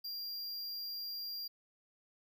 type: tone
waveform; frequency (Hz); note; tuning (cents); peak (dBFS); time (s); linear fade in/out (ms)
square; 4772; D8; +27; -40; 0.04-1.48; 10
effects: none